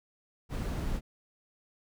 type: noise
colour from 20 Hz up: brown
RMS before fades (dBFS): -33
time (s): 0.49-1.01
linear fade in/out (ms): 50
effects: none